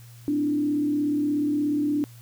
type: tone with frequency modulation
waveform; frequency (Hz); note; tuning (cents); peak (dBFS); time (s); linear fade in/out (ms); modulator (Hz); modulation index
sine; 293.7; D4; 0; -21; 0.28-2.04; 0; 36.8; 0.53
effects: added 118 Hz sine -44 dBFS peak until 2.21 s + white hiss -54 dBFS RMS until 2.21 s